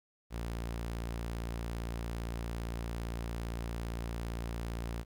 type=tone; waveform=sawtooth; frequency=57.6 Hz; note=A#1; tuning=20 cents flat; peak=-32 dBFS; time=0.3-5.05 s; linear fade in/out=50 ms; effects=12-bit